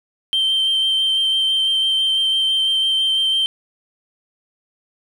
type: tone with vibrato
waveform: sine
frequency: 3131 Hz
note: G7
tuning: 3 cents flat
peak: -13 dBFS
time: 0.33-3.46 s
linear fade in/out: 0 ms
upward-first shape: triangle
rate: 6 Hz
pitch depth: 14 cents each way
effects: tanh soft clip ceiling -13 dBFS + 8-bit